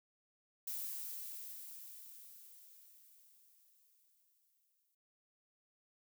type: noise with exponential decay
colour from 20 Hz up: violet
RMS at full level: -41 dBFS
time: 0.67-4.95 s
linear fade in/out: 5 ms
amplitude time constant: 930 ms
effects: none